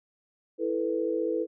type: chord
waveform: sine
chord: E suspended fourth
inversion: none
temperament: just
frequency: 329.6 / 439.5 / 494.4 Hz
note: E4 / A4 / B4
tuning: 0 / -2 / +2 cents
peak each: -30 dBFS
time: 0.58-1.47 s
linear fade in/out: 50 ms
effects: none

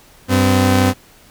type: tone pair together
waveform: sawtooth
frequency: 95.8 / 255.8 Hz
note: G2 / C4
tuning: -39 / -39 cents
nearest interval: octave + perfect fourth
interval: 1700 cents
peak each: -10 dBFS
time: 0.28-0.94 s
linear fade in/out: 50 ms
effects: pink hiss -47 dBFS RMS until 1.3 s

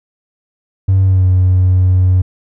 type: tone with pitch glide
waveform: triangle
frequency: 95.7 to 92.28 Hz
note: G2 to F#2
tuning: -41 to -4 cents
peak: -4 dBFS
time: 0.88-2.22 s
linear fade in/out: 10 ms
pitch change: -63 cents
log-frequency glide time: 1.04-1.27 s
effects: tanh soft clip ceiling -3 dBFS

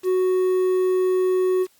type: tone with quantisation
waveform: triangle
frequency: 370 Hz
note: F#4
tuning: in tune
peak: -15 dBFS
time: 0.03-1.67 s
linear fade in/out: 50 ms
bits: 7
effects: white hiss -59 dBFS RMS until 1.79 s + Opus 48 kbps

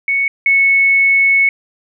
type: tone pair in turn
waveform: sine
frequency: 2217 / 2205 Hz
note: C#7 / C#7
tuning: 0 / -10 cents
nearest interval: unison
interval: 10 cents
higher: first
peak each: -12 / -8 dBFS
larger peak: second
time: 0.08-0.28 / 0.46-1.49 s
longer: second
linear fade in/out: 2 ms
effects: none

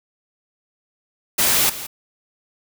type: noise with echo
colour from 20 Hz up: white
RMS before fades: -17 dBFS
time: 1.38-1.7 s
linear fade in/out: 10 ms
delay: 170 ms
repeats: 1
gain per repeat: -14 dB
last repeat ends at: 1.87 s
effects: none

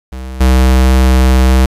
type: tone with level steps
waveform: square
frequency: 64.4 Hz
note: C2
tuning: 27 cents flat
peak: -23 / -6 dBFS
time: 0.12-1.66 s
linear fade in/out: 5 ms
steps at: 0.4 s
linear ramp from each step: 10 ms
effects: resampled to 32000 Hz + 7-bit

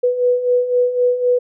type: beating tone pair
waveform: sine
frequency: 490.6 / 494.5 Hz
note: B4 / B4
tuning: -12 / +2 cents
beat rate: 3.9 Hz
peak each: -20 / -14 dBFS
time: 0.03-1.39 s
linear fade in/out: 10 ms
effects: none

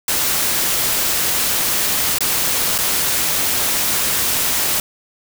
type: noise with dropouts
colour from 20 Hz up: white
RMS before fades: -18 dBFS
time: 0.08-4.8 s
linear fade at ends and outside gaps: 2 ms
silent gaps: 2.185-2.206 / 2.78-2.786 s
effects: none

